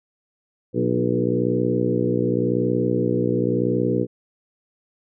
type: harmonic tone with a mistuned harmonic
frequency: 60.9 Hz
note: B1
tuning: 24 cents flat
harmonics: 2 / 3 / 4 / 5 / 6 / 7 / 8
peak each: -26 / -26 / -26 / -26 / -26 / -26 / -26 dBFS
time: 0.73-4.07 s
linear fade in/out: 50 ms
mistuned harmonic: 5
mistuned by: +31 cents
effects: none